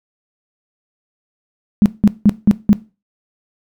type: tone bursts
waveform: sine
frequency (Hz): 207.7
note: G#3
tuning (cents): 0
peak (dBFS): -5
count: 5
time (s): 1.82-2.73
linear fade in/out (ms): 0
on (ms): 38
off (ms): 180
effects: noise-tail reverb RT60 0.3 s tail -18 dB re dry